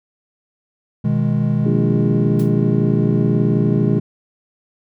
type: chord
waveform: triangle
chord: G# minor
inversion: first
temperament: equal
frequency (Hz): 123.47 / 155.56 / 207.7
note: B2 / D#3 / G#3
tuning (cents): 0 / 0 / 0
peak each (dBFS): -17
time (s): 1.04-4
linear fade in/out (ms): 10
type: harmonic tone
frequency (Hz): 58.27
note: A#1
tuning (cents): 0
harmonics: 3 / 4 / 5 / 6 / 7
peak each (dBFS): -24 / -27 / -24 / -25 / -23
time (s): 1.65-3.99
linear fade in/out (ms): 5
type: noise with exponential decay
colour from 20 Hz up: white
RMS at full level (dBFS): -35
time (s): 2.39-2.55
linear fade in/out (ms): 5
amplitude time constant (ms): 34
effects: none